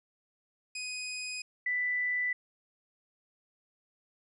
20% pulse / sine tone pair in turn, 2500 / 1984.3 Hz, D#7 / B6, +8 / +8 cents, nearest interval major third, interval 400 cents, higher first, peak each -31 / -28 dBFS, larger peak second, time 0.75-1.42 / 1.66-2.33 s, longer neither, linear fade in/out 5 ms, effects resampled to 24000 Hz

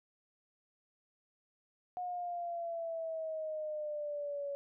sine exponential sweep, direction down, 725 to 562 Hz, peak -36 dBFS, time 1.97-4.55 s, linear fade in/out 0 ms, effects none

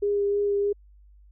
sine tone with vibrato, 405.8 Hz, G#4, 40 cents flat, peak -21 dBFS, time 0.02-0.73 s, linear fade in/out 10 ms, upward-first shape sine, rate 3.2 Hz, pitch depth 13 cents each way, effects added 50 Hz sine -50 dBFS peak until 1.31 s

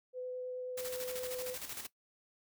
sine tone with vibrato, 504 Hz, B4, 35 cents sharp, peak -38 dBFS, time 0.13-1.57 s, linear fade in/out 50 ms, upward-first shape triangle, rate 9.4 Hz, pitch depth 8 cents each way
white noise with tremolo, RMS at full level -42 dBFS, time 0.77-1.87 s, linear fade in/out 10 ms, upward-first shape square, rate 13 Hz, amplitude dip 55%
effects noise-tail reverb RT60 0.1 s tail -17 dB re dry

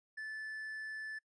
triangle tone, 1746 Hz, A6, 14 cents flat, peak -39 dBFS, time 0.17-1.19 s, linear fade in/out 10 ms, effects noise-tail reverb RT60 0.1 s tail -25 dB re dry + resampled to 22050 Hz

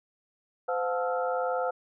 sine tone cluster, 513 / 714 / 874 / 1299 / 1380 Hz, C5 / F5 / A5 / E6 / F6, -34 / +38 / -12 / -26 / -21 cents, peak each -29 / -31 / -37 / -37 / -37 dBFS, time 0.68-1.71 s, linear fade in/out 10 ms, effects none

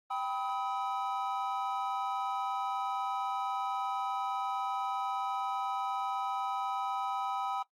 triangle chord, G augmented, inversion none, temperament equal with one note detuned, 784 / 987.8 / 1272.9 Hz, G5 / B5 / D#6, 0 / 0 / +39 cents, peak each -33 / -36 / -35 dBFS, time 0.1-7.63 s, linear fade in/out 10 ms, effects noise-tail reverb RT60 0.1 s tail -18 dB re dry + Opus 24 kbps

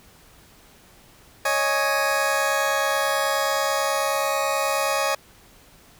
20% pulse chord, C# suspended second, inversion none, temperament just, 554.4 / 623.7 / 831.5 Hz, C#5 / D#5 / G#5, 0 / +4 / +2 cents, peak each -19 / -21 / -21 dBFS, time 1.45-5.15 s, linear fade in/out 5 ms, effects pink hiss -52 dBFS RMS until 5.99 s

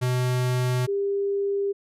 square / sine tone pair in turn, 125.7 / 399.1 Hz, B2 / G4, +31 / +31 cents, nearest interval octave + minor sixth, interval 2000 cents, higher second, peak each -22 dBFS, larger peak neither, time 0.01-0.87 / 0.87-1.73 s, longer neither, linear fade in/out 20 ms, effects resampled to 32000 Hz

